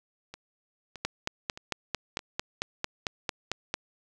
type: two click trains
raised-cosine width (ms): 0.2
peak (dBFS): -11 / -24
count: 13 / 4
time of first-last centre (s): 1.05-3.741 / 0.34-2.192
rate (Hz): 4.46 / 1.62
effects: none